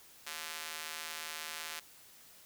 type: tone with high-pass filter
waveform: square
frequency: 79.1 Hz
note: D#2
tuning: 29 cents sharp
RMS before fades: -43 dBFS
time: 0.26-1.8 s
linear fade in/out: 10 ms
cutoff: 1700 Hz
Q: 0.63
effects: white hiss -58 dBFS RMS until 2.45 s